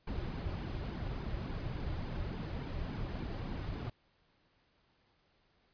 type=noise with flanger; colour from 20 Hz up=brown; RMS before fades=-39 dBFS; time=0.07-3.9 s; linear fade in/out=5 ms; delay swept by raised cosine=1.5 to 4.5 ms; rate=3.5 Hz; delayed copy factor=-0.55; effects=pink hiss -72 dBFS RMS until 5.73 s + resampled to 11025 Hz